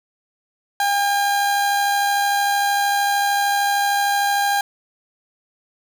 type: tone with amplitude modulation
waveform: 30% pulse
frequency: 806 Hz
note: G5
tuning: 48 cents sharp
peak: -13 dBFS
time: 0.8-4.61 s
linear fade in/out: 2 ms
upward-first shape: sine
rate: 73.2 Hz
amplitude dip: 25%
effects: none